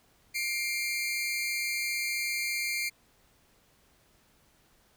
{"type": "tone pair together", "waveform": "sawtooth", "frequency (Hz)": [2121, 2356], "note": ["C7", "D7"], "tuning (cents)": [23, 5], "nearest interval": "major second", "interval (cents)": 182, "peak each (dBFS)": [-29, -29], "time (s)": [0.34, 2.9], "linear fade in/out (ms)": 20, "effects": ["pink hiss -65 dBFS RMS until 4.96 s"]}